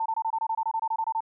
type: tone bursts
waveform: sine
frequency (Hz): 895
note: A5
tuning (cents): +29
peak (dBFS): -24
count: 15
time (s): 0-1.206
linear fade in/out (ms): 5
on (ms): 58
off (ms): 24
effects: none